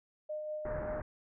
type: tone with tremolo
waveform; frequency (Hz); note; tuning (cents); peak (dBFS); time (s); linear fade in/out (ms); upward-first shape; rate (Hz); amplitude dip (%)
sine; 610; D#5; -34; -35; 0.29-1.01; 10; sine; 5.2; 30
type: low-pass noise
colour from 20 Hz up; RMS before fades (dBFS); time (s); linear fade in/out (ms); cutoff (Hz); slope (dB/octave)
pink; -41; 0.65-1.02; 5; 1800; 48
effects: none